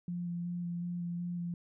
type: tone with vibrato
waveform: sine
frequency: 174 Hz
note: F3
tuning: 6 cents flat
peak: -34 dBFS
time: 0.08-1.54 s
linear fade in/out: 2 ms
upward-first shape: square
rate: 2.7 Hz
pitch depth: 12 cents each way
effects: none